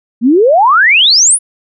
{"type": "exponential sweep", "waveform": "sine", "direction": "up", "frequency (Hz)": [218.4, 10548], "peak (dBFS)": -4, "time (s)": [0.21, 1.39], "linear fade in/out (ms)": 50, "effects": []}